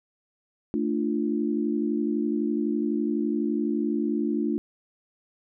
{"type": "tone cluster", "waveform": "sine", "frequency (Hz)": [223.2, 295.3, 347.1], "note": ["A3", "D4", "F4"], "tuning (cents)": [25, 10, -11], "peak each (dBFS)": [-27, -27, -29], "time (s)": [0.74, 4.58], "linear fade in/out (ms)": 0, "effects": []}